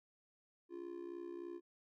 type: tone with amplitude modulation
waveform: triangle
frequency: 346.7 Hz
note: F4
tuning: 13 cents flat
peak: -39 dBFS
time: 0.69-1.61 s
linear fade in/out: 50 ms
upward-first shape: sine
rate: 63.3 Hz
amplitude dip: 80%
effects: none